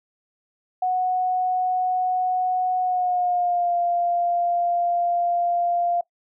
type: tone with pitch glide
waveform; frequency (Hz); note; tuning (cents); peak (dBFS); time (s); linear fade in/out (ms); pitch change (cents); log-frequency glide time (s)
sine; 736 to 696.7; F#5 to F5; -9 to -4; -19; 0.82-6.01; 5; -95; 2.8-3.75
effects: noise-tail reverb RT60 0.1 s tail -21 dB re dry